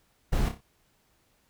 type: noise with echo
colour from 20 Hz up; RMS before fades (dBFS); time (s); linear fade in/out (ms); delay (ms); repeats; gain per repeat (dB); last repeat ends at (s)
brown; -25; 0.32-0.49; 10; 30; 4; -7; 0.61
effects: pink hiss -68 dBFS RMS until 1.49 s